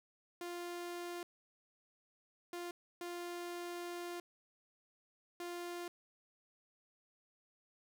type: tone bursts at uneven times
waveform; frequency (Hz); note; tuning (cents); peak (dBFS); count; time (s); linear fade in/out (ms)
sawtooth; 349.2; F4; 0; -38; 4; 0.41-1.23 / 2.53-2.71 / 3.01-4.2 / 5.4-5.88; 2
effects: none